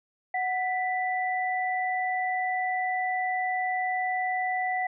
sine tone pair together, 740 / 1979.8 Hz, F#5 / B6, 0 / +4 cents, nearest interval octave + perfect fourth, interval 1704 cents, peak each -27 / -30 dBFS, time 0.34-4.87 s, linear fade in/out 5 ms, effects none

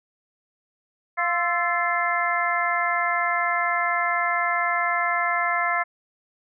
harmonic tone with a mistuned harmonic, 348 Hz, F4, 6 cents flat, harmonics 2 / 3 / 4 / 5 / 6, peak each -27 / -27 / -27 / -27 / -27 dBFS, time 1.17-5.84 s, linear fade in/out 20 ms, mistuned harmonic 4, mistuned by -76 cents, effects none

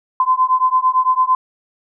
sine beating tone pair, 1022 / 1030.9 Hz, C6 / C6, -41 / -26 cents, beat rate 8.9 Hz, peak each -15 dBFS, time 0.2-1.35 s, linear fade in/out 2 ms, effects none

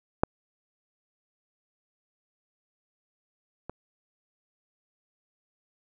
clicks, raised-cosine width 1 ms, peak -6 / -22 dBFS, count 2, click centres 0.235 / 3.696 s, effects none

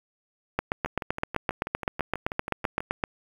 two click trains, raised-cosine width 0.5 ms, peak -17 / -9 dBFS, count 13 / 20, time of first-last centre 0.86-2.805 / 0.59-3.038 s, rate 6.17 / 7.76 Hz, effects 7-bit

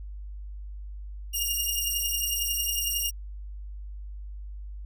10% pulse beating tone pair, 2829 / 2840 Hz, F7 / F7, +22 / +28 cents, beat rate 11 Hz, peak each -20 / -21 dBFS, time 1.33-3.11 s, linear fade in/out 20 ms, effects added 50 Hz sine -36 dBFS peak until 4.85 s

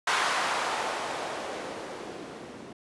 violet noise with low-pass filter sweep, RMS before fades -32 dBFS, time 0.07-2.73 s, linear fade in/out 5 ms, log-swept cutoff 1200 to 270 Hz, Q 1.3, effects resampled to 24000 Hz

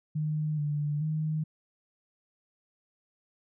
sine tone with pitch steps, 153.1 / 147.6 / 155.4 Hz, D#3 / D3 / D#3, -28 / +9 / -2 cents, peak -27 dBFS, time 0.15-1.44 s, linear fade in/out 10 ms, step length 430 ms, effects none

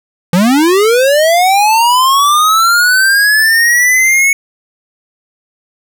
square linear sweep, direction up, 164.81 to 2217 Hz, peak -7 dBFS, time 0.33-4.33 s, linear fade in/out 2 ms, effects none

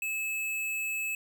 square tone, 2600 Hz, E7, 24 cents flat, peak -31 dBFS, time 0.02-1.15 s, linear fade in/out 2 ms, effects none

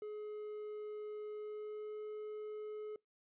triangle tone with pitch glide, 422.7 to 425.6 Hz, G#4 to G#4, +31 to +42 cents, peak -40 dBFS, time 0.02-2.96 s, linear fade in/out 2 ms, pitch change +11 cents, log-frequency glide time 1.33-2.01 s, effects noise-tail reverb RT60 0.2 s tail -26 dB re dry + resampled to 8000 Hz

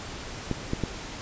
clicks, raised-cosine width 3 ms, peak -13 dBFS, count 3, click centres 0.513 / 0.734 / 0.837 s, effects pink hiss -38 dBFS RMS until 1.21 s + resampled to 16000 Hz

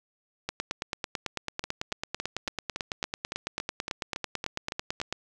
two click trains, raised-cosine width 0.2 ms, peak -15 / -13 dBFS, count 13 / 43, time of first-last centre 1.64-5.001 / 0.49-5.126 s, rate 3.57 / 9.06 Hz, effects none

